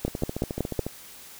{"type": "two click trains", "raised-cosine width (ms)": 2, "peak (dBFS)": [-11, -16], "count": [5, 12], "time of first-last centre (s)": [[0.05, 0.792], [0.08, 0.866]], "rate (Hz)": [5.39, 14], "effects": ["white hiss -46 dBFS RMS until 1.39 s"]}